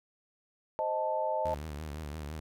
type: chord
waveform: sine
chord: A diminished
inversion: first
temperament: equal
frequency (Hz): 523.3 / 622.3 / 880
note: C5 / Eb5 / A5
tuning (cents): 0 / 0 / 0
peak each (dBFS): -36 / -32 / -32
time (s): 0.79-1.54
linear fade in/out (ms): 0
type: tone with vibrato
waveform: sawtooth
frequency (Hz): 75.7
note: D#2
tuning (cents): -47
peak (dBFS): -34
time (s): 1.45-2.4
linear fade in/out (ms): 5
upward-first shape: triangle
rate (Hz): 5.9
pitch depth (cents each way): 120
effects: none